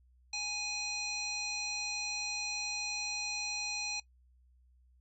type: harmonic tone with a mistuned harmonic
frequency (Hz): 830.6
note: G#5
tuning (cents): 0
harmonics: 1 / 3 / 5 / 7 / 9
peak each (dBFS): -47 / -39 / -38 / -40 / -47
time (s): 0.33-4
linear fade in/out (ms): 5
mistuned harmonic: 9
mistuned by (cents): -15
effects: noise-tail reverb RT60 0.1 s tail -19 dB re dry + added 62 Hz sine -62 dBFS peak until 5 s